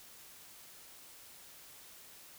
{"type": "silence", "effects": ["white hiss -55 dBFS RMS until 2.38 s"]}